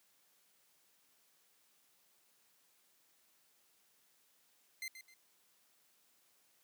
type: tone with echo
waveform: sawtooth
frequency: 2078 Hz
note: C7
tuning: 12 cents flat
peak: -37 dBFS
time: 4.82-4.88 s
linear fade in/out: 2 ms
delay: 130 ms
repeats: 2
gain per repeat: -10 dB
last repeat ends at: 5.14 s
effects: white hiss -72 dBFS RMS until 6.63 s + high-pass 150 Hz 12 dB/octave